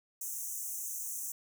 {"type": "high-pass noise", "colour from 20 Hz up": "pink", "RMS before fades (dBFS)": -39, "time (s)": [0.21, 1.32], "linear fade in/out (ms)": 5, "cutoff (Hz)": 6000, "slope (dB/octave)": 96, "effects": []}